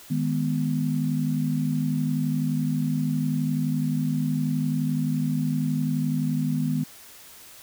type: chord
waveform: sine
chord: G# minor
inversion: second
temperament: equal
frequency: 155.56 / 207.7 / 246.9 Hz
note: D#3 / G#3 / B3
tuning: 0 / 0 / 0 cents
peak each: -25 / -30 / -26 dBFS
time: 0.1-6.84 s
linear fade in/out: 10 ms
effects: white hiss -47 dBFS RMS until 7.62 s